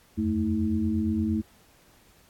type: tone cluster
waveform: sine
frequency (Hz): 82.6 / 91.3 / 219.6 / 320.5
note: E2 / F#2 / A3 / E4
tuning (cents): +4 / -23 / -3 / -49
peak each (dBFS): -33 / -32 / -25 / -30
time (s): 0.17-1.42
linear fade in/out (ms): 20
effects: pink hiss -59 dBFS RMS until 2.29 s + AAC 64 kbps